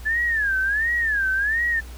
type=tone with vibrato; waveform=sine; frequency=1711 Hz; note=A6; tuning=49 cents flat; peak=-19 dBFS; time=0.05-1.81 s; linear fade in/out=20 ms; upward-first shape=sine; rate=1.4 Hz; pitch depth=190 cents each way; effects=added 60 Hz sine -35 dBFS peak until 1.97 s + pink hiss -46 dBFS RMS until 1.97 s